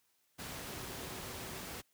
sine tone in noise, 376.9 Hz, F#4, 32 cents sharp, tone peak -54 dBFS, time 0.66-1.6 s, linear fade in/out 20 ms, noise pink, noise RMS -44 dBFS, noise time 0.38-1.82 s, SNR -13 dB, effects white hiss -75 dBFS RMS until 1.93 s + high-pass 60 Hz 12 dB/octave

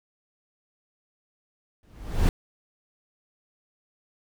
brown noise with exponential growth, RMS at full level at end -17 dBFS, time 1.83-2.29 s, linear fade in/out 1 ms, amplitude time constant 100 ms, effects none

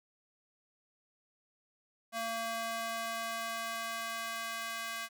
square tone with high-pass filter sweep, 227.9 Hz, A#3, 39 cents flat, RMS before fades -38 dBFS, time 2.12-5.09 s, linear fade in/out 50 ms, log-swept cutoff 680 to 1400 Hz, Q 1.1, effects none

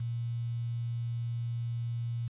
sine tone with quantisation, 117.7 Hz, A#2, 17 cents sharp, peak -31 dBFS, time 0-2.28 s, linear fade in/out 5 ms, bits 9, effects resampled to 8000 Hz

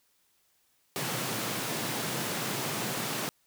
pink high-pass noise, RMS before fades -33 dBFS, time 0.96-3.29 s, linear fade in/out 0 ms, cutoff 110 Hz, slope 96 dB/octave, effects white hiss -70 dBFS RMS until 3.46 s

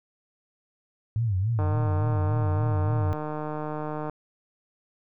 sine tone with vibrato, 103.9 Hz, G#2, 1 cent sharp, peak -22 dBFS, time 1.16-3.13 s, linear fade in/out 0 ms, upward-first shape sine, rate 3.5 Hz, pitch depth 220 cents each way
click train, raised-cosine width 1 ms, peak -19 dBFS, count 382, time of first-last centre 1.59-4.097 s, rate 152 Hz
effects none

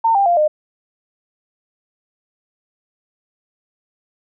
sine tone with pitch steps, 907 / 794.2 / 695.4 / 608.9 Hz, A#5 / G5 / F5 / D#5, -48 / +22 / -8 / -38 cents, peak -11 dBFS, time 0.04-0.48 s, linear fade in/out 10 ms, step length 110 ms, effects none

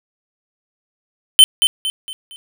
square tone with echo, 3073 Hz, G7, 35 cents flat, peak -3 dBFS, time 1.39-1.44 s, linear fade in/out 0 ms, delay 230 ms, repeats 4, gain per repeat -8 dB, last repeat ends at 2.36 s, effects none

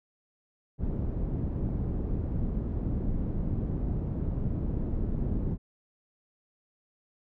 pink low-pass noise, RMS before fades -30 dBFS, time 0.78-5.58 s, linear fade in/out 50 ms, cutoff 260 Hz, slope 12 dB/octave, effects none

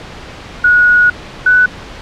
sine tone pair in turn, 1457 / 1489.3 Hz, F#6 / F#6, -27 / +11 cents, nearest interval unison, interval 38 cents, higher second, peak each -5 dBFS, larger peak neither, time 0.64-1.1 / 1.46-1.66 s, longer first, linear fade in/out 5 ms, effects pink hiss -30 dBFS RMS until 2.01 s + low-pass 4000 Hz 12 dB/octave

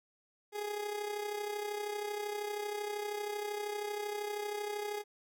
30% pulse tone with amplitude modulation, 415.3 Hz, G#4, in tune, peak -31 dBFS, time 0.52-5.04 s, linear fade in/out 50 ms, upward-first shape sine, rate 32.8 Hz, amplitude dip 55%, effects none

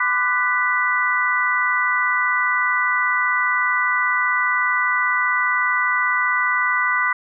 sine tone cluster, 1010 / 1185 / 1488 / 1973 Hz, B5 / D6 / F#6 / B6, +39 / +15 / +9 / -2 cents, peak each -25 / -23 / -22 / -20 dBFS, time 0-7.13 s, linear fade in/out 5 ms, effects none

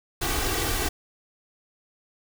pink noise with comb filter, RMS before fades -26 dBFS, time 0.21-0.89 s, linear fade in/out 10 ms, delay 2.6 ms, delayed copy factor +0.8, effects none

